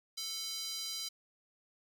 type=tone with high-pass filter; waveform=square; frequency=442.8 Hz; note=A4; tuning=11 cents sharp; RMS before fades=-40 dBFS; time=0.17-1.09 s; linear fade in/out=10 ms; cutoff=4400 Hz; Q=3.1; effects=none